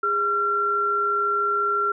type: tone pair together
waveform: sine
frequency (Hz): 408.5 / 1367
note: G#4 / F6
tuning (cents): -29 / -37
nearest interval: octave + major sixth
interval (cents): 2092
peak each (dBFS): -28 / -20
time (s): 0.03-1.92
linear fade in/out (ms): 5
effects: none